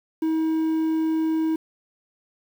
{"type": "tone with quantisation", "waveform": "triangle", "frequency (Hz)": 319.2, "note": "D#4", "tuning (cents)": 44, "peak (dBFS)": -18, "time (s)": [0.22, 1.56], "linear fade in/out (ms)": 5, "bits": 8, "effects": []}